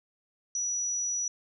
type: tone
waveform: sine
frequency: 5870 Hz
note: F#8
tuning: 15 cents flat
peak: -28 dBFS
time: 0.55-1.28 s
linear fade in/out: 2 ms
effects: none